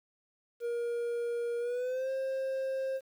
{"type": "tone with pitch glide", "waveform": "triangle", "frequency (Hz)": [473.3, 531.3], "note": ["A#4", "C5"], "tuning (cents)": [26, 26], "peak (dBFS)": -29, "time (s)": [0.6, 3.01], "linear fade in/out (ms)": 50, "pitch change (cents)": 200, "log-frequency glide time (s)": [1.59, 2.1], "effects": ["10-bit"]}